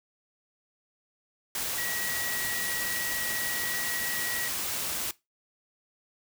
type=tone in noise; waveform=sine; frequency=1919 Hz; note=A#6; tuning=50 cents sharp; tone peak=-33 dBFS; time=1.78-4.48 s; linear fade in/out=2 ms; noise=white; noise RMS=-32 dBFS; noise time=1.55-5.11 s; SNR=-4 dB; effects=noise-tail reverb RT60 0.2 s tail -19 dB re dry